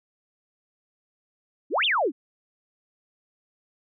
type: exponential two-way sweep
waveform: sine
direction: up then down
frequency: 237.1 to 3705 to 237.1 Hz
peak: -20 dBFS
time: 1.7-2.12 s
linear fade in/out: 50 ms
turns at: 1.85 s
effects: none